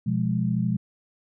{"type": "chord", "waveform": "sine", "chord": "F diminished", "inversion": "second", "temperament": "equal", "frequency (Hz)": [123.47, 174.61, 207.7], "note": ["Cb3", "F3", "Ab3"], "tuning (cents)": [0, 0, 0], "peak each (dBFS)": -26, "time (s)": [0.06, 0.77], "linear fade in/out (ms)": 10, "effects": []}